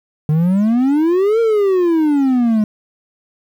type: exponential two-way sweep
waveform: triangle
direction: up then down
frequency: 148.4 to 466.2 to 208.8 Hz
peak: -9 dBFS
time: 0.29-2.64 s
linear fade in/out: 2 ms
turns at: 1.4 s
effects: 8-bit

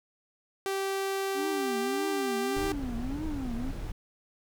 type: tone with pitch glide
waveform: sawtooth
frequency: 389.2 to 393.3 Hz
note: G4 to G4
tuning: -12 to +6 cents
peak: -25 dBFS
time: 0.66-2.72 s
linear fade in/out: 0 ms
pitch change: +18 cents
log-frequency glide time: 1.3-1.82 s
type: tone with vibrato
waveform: triangle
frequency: 270 Hz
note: C#4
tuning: 45 cents flat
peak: -31 dBFS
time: 1.34-3.73 s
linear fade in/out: 50 ms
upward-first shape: triangle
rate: 1.7 Hz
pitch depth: 300 cents each way
type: noise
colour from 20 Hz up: brown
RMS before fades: -36 dBFS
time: 2.56-3.92 s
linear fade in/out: 5 ms
effects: none

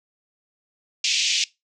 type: band-pass noise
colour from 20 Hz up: pink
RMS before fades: -22 dBFS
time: 1.04-1.44 s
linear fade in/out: 2 ms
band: 2400 to 6800 Hz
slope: 48 dB/octave
effects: noise-tail reverb RT60 0.2 s tail -21 dB re dry

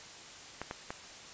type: clicks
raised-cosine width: 0.5 ms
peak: -22 dBFS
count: 3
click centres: 0.616 / 0.711 / 0.905 s
effects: white hiss -49 dBFS RMS until 1.33 s + resampled to 16000 Hz

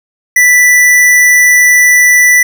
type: tone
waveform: square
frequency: 1975.5 Hz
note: B6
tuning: in tune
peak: -4 dBFS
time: 0.36-2.43 s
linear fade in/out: 5 ms
effects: none

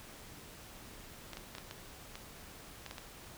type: clicks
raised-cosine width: 0.2 ms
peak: -26 dBFS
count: 9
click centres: 1.333 / 1.371 / 1.551 / 1.583 / 1.711 / 2.155 / 2.863 / 2.911 / 2.982 s
effects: pink hiss -52 dBFS RMS until 3.37 s

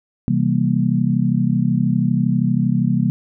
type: chord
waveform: sine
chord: C dominant seventh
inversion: none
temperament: just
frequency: 130.81 / 163.52 / 196.22 / 235.5 Hz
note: C3 / E3 / G3 / Bb3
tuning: 0 / -14 / +2 / +18 cents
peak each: -20 dBFS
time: 0.28-3.1 s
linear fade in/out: 0 ms
effects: none

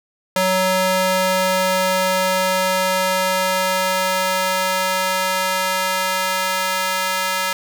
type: tone with high-pass filter sweep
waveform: square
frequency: 186.7 Hz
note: F#3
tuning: 16 cents sharp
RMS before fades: -19 dBFS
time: 0.36-7.53 s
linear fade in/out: 2 ms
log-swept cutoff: 460 to 1100 Hz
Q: 0.89
effects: none

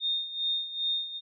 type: tone with tremolo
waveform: sine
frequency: 3665 Hz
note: A#7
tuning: 30 cents flat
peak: -25 dBFS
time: 0-1.21 s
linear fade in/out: 50 ms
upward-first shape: sine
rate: 2.5 Hz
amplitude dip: 75%
effects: none

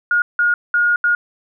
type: tone bursts at uneven times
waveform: sine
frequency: 1432 Hz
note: F6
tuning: 43 cents sharp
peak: -12 dBFS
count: 4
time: 0.11-0.22 / 0.39-0.54 / 0.74-0.96 / 1.04-1.15 s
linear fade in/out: 2 ms
effects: none

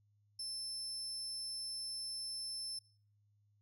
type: tone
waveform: 35% pulse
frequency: 5290 Hz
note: E8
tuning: 5 cents sharp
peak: -38 dBFS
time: 0.39-2.79 s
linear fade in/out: 5 ms
effects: noise-tail reverb RT60 0.5 s tail -22 dB re dry + added 103 Hz sine -70 dBFS peak until 3.61 s

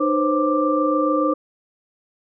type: tone cluster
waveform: sine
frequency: 303.9 / 506 / 533 / 1179 Hz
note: D#4 / B4 / C5 / D6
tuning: -41 / +42 / +32 / +6 cents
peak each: -20 / -25 / -22 / -22 dBFS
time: 0-1.34 s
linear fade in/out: 10 ms
effects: none

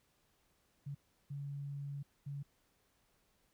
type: tone bursts at uneven times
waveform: sine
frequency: 141.5 Hz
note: C#3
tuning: 36 cents sharp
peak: -40 dBFS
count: 3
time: 0.86-0.95 / 1.3-2.03 / 2.26-2.43 s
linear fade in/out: 10 ms
effects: pink hiss -75 dBFS RMS until 3.53 s

